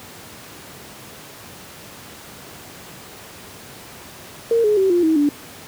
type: tone with pitch steps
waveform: sine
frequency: 461.7 / 420.9 / 383.8 / 349.9 / 319 / 290.9 Hz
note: A#4 / G#4 / G4 / F4 / D#4 / D4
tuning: -17 / +23 / -37 / +3 / +43 / -16 cents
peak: -13 dBFS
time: 4.51-5.29 s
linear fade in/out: 2 ms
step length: 130 ms
effects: pink hiss -39 dBFS RMS until 5.67 s + high-pass 100 Hz 12 dB/octave